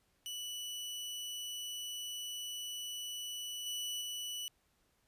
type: tone with level steps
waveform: sawtooth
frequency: 2960 Hz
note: F#7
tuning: in tune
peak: -37 / -34 / -36 dBFS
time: 0.26-4.48 s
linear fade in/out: 0 ms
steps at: 3.66 / 4.01 s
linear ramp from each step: 5 ms
effects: pink hiss -75 dBFS RMS until 5.07 s + resampled to 32000 Hz